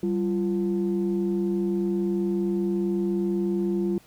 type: tone pair together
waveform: sine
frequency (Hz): 194.11 / 345.6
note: G3 / F4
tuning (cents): -17 / -18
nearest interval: minor seventh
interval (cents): 999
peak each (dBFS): -24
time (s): 0.03-3.98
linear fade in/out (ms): 2
effects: tanh soft clip ceiling -17 dBFS + pink hiss -56 dBFS RMS until 4.06 s